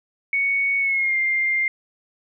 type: tone with pitch glide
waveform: sine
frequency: 2224 to 2105 Hz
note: C#7 to C7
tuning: +5 to +10 cents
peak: -18 dBFS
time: 0.33-1.68 s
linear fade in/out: 2 ms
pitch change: -95 cents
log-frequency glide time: 0.79-1.17 s
effects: none